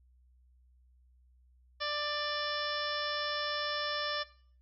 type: harmonic tone with a mistuned harmonic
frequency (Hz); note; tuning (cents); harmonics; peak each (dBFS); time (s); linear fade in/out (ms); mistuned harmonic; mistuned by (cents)
591; D5; +11; 1 / 2 / 3 / 4 / 5 / 6 / 7 / 8 / 9; -39 / -38 / -39 / -46 / -43 / -41 / -45 / -46 / -41; 1.8-4.24; 20; 6; -32
effects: noise-tail reverb RT60 0.5 s tail -18 dB re dry + added 62 Hz sine -61 dBFS peak until 4.61 s